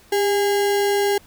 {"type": "tone with sample-and-hold", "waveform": "sine", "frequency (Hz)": 401.7, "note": "G4", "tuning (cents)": 42, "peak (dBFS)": -16, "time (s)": [0.12, 1.18], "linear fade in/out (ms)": 5, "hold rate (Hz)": 1225, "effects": ["pink hiss -51 dBFS RMS until 1.26 s"]}